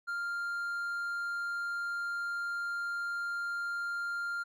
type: tone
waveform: triangle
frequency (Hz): 1396.9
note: F6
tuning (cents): 0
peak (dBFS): -31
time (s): 0.07-4.44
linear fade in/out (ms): 20
effects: none